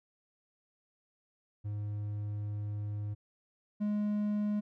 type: tone pair in turn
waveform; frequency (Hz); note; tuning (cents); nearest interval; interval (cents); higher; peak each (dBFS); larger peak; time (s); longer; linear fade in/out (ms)
triangle; 104 / 208.4; G#2 / G#3; +3 / +6; octave; 1203; second; -32 / -27; second; 1.64-3.15 / 3.8-4.61; first; 20
effects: none